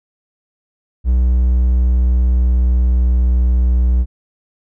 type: tone with pitch glide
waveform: triangle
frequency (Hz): 61.9 to 61.44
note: B1 to B1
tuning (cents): +5 to -8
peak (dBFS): -8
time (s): 1.04-4.06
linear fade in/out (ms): 50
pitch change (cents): -13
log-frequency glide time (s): 1.29-3.33
effects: none